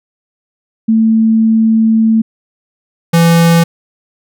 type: tone pair in turn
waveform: sine / square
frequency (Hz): 222.7 / 167.79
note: A3 / E3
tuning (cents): +21 / +31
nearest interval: perfect fourth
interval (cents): 490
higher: first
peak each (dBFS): -6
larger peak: neither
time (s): 0.88-2.22 / 3.13-3.64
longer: first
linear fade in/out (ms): 10
effects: none